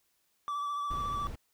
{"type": "tone with vibrato", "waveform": "triangle", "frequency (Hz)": 1158, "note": "D6", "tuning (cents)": -25, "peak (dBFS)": -30, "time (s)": [0.48, 1.27], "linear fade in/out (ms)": 0, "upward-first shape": "sine", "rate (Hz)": 14, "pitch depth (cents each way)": 24}
{"type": "noise", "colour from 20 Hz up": "brown", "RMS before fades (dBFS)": -40, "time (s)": [0.9, 1.36], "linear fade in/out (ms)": 10}
{"effects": ["white hiss -74 dBFS RMS until 1.53 s"]}